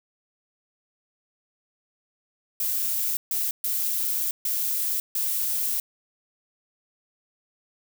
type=noise bursts at uneven times; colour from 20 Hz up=violet; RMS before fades=-26 dBFS; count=5; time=2.6-3.17 / 3.31-3.51 / 3.64-4.31 / 4.45-5 / 5.15-5.8 s; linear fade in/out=2 ms; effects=none